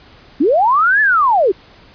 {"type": "linear two-way sweep", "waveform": "sine", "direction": "up then down", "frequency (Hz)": [246.9, 1760, 340.3], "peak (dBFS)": -9, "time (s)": [0.4, 1.52], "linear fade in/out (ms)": 10, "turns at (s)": 1.01, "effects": ["pink hiss -44 dBFS RMS until 1.94 s", "resampled to 11025 Hz"]}